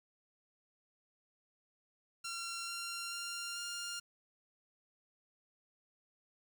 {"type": "tone with pitch steps", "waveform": "10% pulse", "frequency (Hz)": [1370, 1380.3, 1390.7, 1401.2], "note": ["F6", "F6", "F6", "F6"], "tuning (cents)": [-34, -21, -8, 5], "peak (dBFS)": -31, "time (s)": [2.24, 4], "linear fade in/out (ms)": 10, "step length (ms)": 440, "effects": ["10-bit"]}